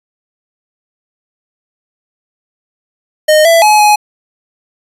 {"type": "tone with pitch steps", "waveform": "square", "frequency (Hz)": [615, 666, 848, 839], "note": ["D#5", "E5", "G#5", "G#5"], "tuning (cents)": [-20, 18, 36, 17], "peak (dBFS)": -5, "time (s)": [3.28, 3.96], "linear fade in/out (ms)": 10, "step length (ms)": 170, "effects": ["resampled to 32000 Hz"]}